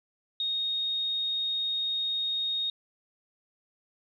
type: tone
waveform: sine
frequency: 3722 Hz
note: A#7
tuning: 3 cents flat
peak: -27 dBFS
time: 0.4-2.7 s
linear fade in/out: 2 ms
effects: 11-bit